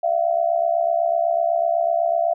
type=tone with amplitude modulation; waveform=sine; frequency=676 Hz; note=E5; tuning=43 cents sharp; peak=-13 dBFS; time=0.03-2.34 s; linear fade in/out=10 ms; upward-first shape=sine; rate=68 Hz; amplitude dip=85%; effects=none